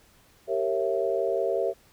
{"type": "tone cluster", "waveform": "sine", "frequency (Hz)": [389.6, 460.4, 546, 666], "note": ["G4", "A#4", "C#5", "E5"], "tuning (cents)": [-11, -22, -26, 18], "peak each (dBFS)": -29, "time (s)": [0.47, 1.74], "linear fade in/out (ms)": 50, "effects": ["pink hiss -59 dBFS RMS until 1.92 s"]}